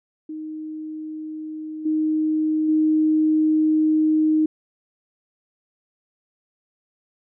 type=tone with level steps; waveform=sine; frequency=311.1 Hz; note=D#4; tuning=in tune; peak=-29 / -18 / -15 dBFS; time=0.29-4.46 s; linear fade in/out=5 ms; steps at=1.85 / 2.68 s; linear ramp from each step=10 ms; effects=none